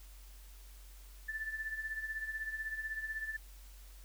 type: tone with tremolo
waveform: sine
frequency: 1760 Hz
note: A6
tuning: in tune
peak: -34 dBFS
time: 1.28-3.37 s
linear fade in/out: 10 ms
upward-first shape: triangle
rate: 16 Hz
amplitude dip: 75%
effects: added 47 Hz sine -51 dBFS peak until 4.04 s + white hiss -61 dBFS RMS until 4.04 s